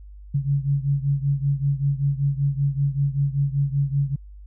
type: beating tone pair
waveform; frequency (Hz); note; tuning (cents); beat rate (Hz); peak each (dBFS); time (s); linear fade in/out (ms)
sine; 138.59 / 143.79; C#3 / D3; 0 / -36; 5.2; -21 / -24; 0.34-4.16; 10
effects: added 50 Hz sine -39 dBFS peak until 4.46 s